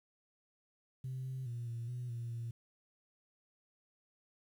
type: tone with pitch steps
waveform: sine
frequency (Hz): 129.8 / 130.6 / 119.1 / 116.9 / 123.2 / 118 / 116.8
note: C3 / C3 / A#2 / A#2 / B2 / A#2 / A#2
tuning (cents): -13 / -3 / +38 / +5 / -4 / +22 / +4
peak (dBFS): -37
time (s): 1.04-2.51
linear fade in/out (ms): 5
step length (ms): 210
effects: tanh soft clip ceiling -35 dBFS + 11-bit